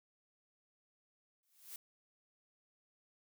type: noise with exponential growth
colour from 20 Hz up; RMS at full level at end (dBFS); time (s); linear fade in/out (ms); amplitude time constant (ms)
blue; -45; 1.43-1.76; 2; 71
effects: none